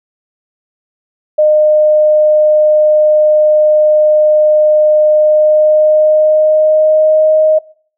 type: tone with pitch glide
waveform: sine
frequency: 610 to 622.8 Hz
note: D#5 to D#5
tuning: -34 to +2 cents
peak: -5 dBFS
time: 1.38-7.59 s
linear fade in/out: 10 ms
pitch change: +36 cents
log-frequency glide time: 5.11-7.34 s
effects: noise-tail reverb RT60 0.5 s tail -22 dB re dry